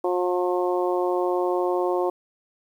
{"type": "harmonic tone", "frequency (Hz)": 179.4, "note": "F3", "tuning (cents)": 47, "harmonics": [2, 3, 4, 5, 6], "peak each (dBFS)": [-23, -27, -29, -31, -33], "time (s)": [0.04, 2.1], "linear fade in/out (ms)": 5, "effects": ["9-bit"]}